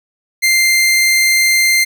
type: tone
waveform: sawtooth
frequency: 2093 Hz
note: C7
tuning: in tune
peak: -6 dBFS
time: 0.42-1.85 s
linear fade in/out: 20 ms
effects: none